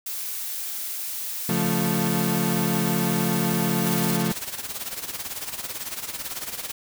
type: noise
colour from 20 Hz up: blue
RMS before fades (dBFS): -31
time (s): 0.06-4.17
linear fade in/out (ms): 5
type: chord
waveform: 35% pulse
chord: Db augmented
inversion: none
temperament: equal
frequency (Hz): 138.59 / 174.61 / 220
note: Db3 / F3 / A3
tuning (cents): 0 / 0 / 0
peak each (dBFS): -28 / -23 / -24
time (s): 1.49-4.32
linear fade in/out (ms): 2
type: noise with tremolo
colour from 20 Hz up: white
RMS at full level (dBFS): -30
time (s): 3.86-6.72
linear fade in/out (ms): 10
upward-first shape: sine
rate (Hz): 18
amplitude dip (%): 70
effects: none